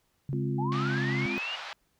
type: tone with pitch glide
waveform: sine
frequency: 138.59 to 135.97 Hz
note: C#3 to C#3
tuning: 0 to -33 cents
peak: -29 dBFS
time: 0.29-1.26 s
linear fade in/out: 2 ms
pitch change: -33 cents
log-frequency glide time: 0.86-1.02 s
type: chord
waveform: sine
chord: F minor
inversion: first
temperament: equal with one note detuned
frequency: 206.3 / 261.6 / 349.2 Hz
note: Ab3 / C4 / F4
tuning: -11 / 0 / 0 cents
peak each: -35 dBFS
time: 0.33-1.38 s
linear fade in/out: 0 ms
type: linear sweep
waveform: sine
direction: up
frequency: 784 to 2913 Hz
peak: -32 dBFS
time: 0.58-1.56 s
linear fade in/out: 10 ms
type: band-pass noise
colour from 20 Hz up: pink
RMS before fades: -40 dBFS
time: 0.72-1.73 s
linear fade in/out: 0 ms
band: 730 to 4400 Hz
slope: 24 dB/octave
effects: pink hiss -72 dBFS RMS until 1.99 s